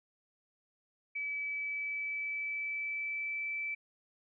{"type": "tone with pitch glide", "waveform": "sine", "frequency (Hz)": [2295, 2319], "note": ["D7", "D7"], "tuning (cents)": [-40, -22], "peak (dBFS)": -34, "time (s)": [1.15, 3.75], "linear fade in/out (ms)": 10, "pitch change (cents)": 18, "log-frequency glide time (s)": [1.41, 3.48], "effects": []}